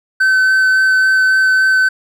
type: tone with vibrato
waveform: triangle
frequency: 1529 Hz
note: G6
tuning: 44 cents flat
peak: -7 dBFS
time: 0.2-1.89 s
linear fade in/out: 10 ms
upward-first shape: sine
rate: 3.6 Hz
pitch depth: 9 cents each way
effects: none